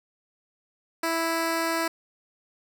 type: tone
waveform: 10% pulse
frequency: 329.6 Hz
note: E4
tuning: in tune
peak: -16 dBFS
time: 1.03-1.88 s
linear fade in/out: 5 ms
effects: none